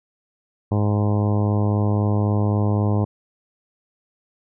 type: harmonic tone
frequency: 103.83 Hz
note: G#2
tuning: in tune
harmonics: 1 / 2 / 3 / 4 / 5 / 6 / 7 / 8 / 9 / 10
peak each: -18 / -24 / -28 / -30 / -32 / -34 / -35 / -36 / -37 / -38 dBFS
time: 0.71-3.05 s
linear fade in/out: 10 ms
effects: none